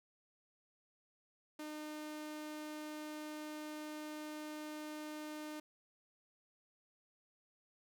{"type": "tone", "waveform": "sawtooth", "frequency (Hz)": 304.2, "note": "D#4", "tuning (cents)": -39, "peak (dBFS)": -40, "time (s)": [1.59, 5.6], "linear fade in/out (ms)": 5, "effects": []}